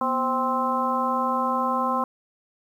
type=harmonic tone with a mistuned harmonic; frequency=261.6 Hz; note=C4; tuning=in tune; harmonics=1 / 2 / 3 / 4 / 5; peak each=-29 / -30 / -29 / -24 / -30 dBFS; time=0.01-2.04 s; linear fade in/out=2 ms; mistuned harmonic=1; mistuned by=-120 cents; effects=9-bit